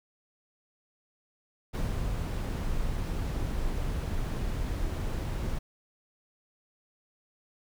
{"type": "noise with ADSR envelope", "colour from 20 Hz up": "brown", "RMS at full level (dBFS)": -29, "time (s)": [1.73, 5.59], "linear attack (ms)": 19, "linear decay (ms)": 300, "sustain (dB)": -2, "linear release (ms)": 10, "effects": []}